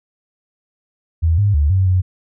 sine tone with pitch steps, 81.8 / 102.1 / 73 / 94.7 / 92.1 Hz, E2 / G#2 / D2 / F#2 / F#2, -13 / -29 / -10 / +41 / -7 cents, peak -11 dBFS, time 1.22-2.02 s, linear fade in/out 20 ms, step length 160 ms, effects none

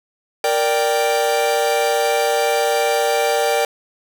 45% pulse chord, G minor, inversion first, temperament equal, 466.2 / 587.3 / 784 Hz, Bb4 / D5 / G5, 0 / 0 / 0 cents, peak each -20 dBFS, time 0.44-3.65 s, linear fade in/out 2 ms, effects none

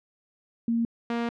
sine / sawtooth tone pair in turn, 231.6 / 234.8 Hz, A#3 / A#3, -11 / +13 cents, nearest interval unison, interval 24 cents, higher second, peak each -22 dBFS, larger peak neither, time 0.68-0.85 / 1.1-1.29 s, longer second, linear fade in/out 2 ms, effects low-pass 3000 Hz 12 dB/octave

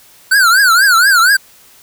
square tone with vibrato, 1480 Hz, F#6, in tune, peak -7 dBFS, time 0.31-1.37 s, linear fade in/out 10 ms, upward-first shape triangle, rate 4.2 Hz, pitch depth 220 cents each way, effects white hiss -44 dBFS RMS until 1.82 s

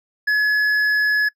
triangle tone with hard clipping, 1699 Hz, G#6, 39 cents sharp, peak -16 dBFS, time 0.27-1.29 s, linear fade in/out 10 ms, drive 8 dB, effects noise-tail reverb RT60 0.1 s tail -25 dB re dry

